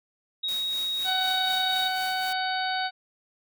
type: tone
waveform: sine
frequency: 3781 Hz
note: A#7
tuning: 24 cents sharp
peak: -26 dBFS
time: 0.43-1.89 s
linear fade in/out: 10 ms
type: noise with tremolo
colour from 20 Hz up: white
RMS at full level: -40 dBFS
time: 0.48-2.33 s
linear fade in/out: 5 ms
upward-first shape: sine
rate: 4 Hz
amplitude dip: 55%
type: harmonic tone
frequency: 750 Hz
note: F#5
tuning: 23 cents sharp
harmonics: 1 / 2 / 3 / 4 / 5 / 6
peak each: -28 / -31 / -38 / -39 / -35 / -37 dBFS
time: 1.04-2.91 s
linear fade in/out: 50 ms
effects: none